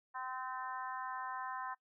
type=harmonic tone; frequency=257.4 Hz; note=C4; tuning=28 cents flat; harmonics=3 / 4 / 5 / 6 / 7; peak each=-46 / -42 / -49 / -49 / -51 dBFS; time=0.14-1.75 s; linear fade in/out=20 ms; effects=noise-tail reverb RT60 0.1 s tail -22 dB re dry